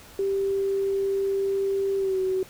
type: tone with pitch glide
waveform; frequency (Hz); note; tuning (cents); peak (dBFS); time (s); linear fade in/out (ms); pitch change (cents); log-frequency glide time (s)
sine; 392 to 376; G4 to F#4; 0 to +28; -22; 0.19-2.43; 2; -72; 1.97-2.19
effects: pink hiss -48 dBFS RMS until 2.49 s